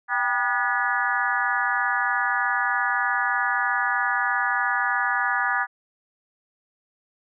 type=harmonic tone with a mistuned harmonic; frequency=243.2 Hz; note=B3; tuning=26 cents flat; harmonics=3 / 4 / 5 / 6 / 7 / 8; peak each=-29 / -29 / -28 / -27 / -25 / -33 dBFS; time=0.08-5.67 s; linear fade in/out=50 ms; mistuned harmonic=3; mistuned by=+120 cents; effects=none